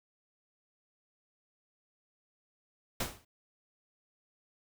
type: noise with exponential decay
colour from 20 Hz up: pink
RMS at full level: -30 dBFS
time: 3-3.25 s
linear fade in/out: 5 ms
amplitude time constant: 54 ms
effects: none